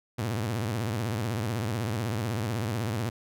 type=tone with vibrato; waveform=sawtooth; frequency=111.1 Hz; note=A2; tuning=17 cents sharp; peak=-24 dBFS; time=0.18-3.1 s; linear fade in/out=10 ms; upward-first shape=sine; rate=16 Hz; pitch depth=200 cents each way; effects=none